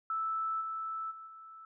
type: tone with level steps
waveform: sine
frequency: 1316 Hz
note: E6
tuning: 3 cents flat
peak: -31 / -35 / -45 / -48 dBFS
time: 0.1-1.65 s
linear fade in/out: 2 ms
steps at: 0.6 / 1.1 / 1.26 s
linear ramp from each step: 20 ms
effects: none